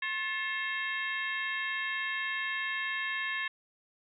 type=harmonic tone with a mistuned harmonic; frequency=536 Hz; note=C5; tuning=42 cents sharp; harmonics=2 / 3 / 4 / 5 / 6 / 7; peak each=-41 / -34 / -37 / -40 / -44 / -45 dBFS; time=0.02-3.48 s; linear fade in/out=5 ms; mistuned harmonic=3; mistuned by=+140 cents; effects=none